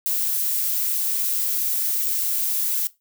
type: noise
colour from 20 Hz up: violet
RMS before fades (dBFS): -23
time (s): 0.06-2.87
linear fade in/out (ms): 0
effects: noise-tail reverb RT60 0.2 s tail -18 dB re dry